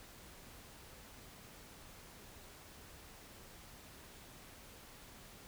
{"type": "silence", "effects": ["pink hiss -56 dBFS RMS until 5.47 s"]}